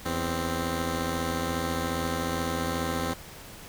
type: tone pair together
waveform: 10% pulse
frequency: 82.41 / 261.6 Hz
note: E2 / C4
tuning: 0 / 0 cents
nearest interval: octave + minor sixth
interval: 2000 cents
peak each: -22 dBFS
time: 0.05-3.14 s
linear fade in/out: 10 ms
effects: pink hiss -45 dBFS RMS until 3.68 s